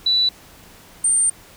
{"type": "tone pair in turn", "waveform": "sine", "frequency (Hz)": [3960, 8871], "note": ["B7", "C#9"], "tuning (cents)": [4, 0], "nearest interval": "octave + major second", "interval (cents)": 1396, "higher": "second", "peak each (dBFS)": -14, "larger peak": "neither", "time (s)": [[0.06, 0.29], [1.04, 1.3]], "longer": "second", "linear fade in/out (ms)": 5, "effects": ["pink hiss -46 dBFS RMS until 1.56 s"]}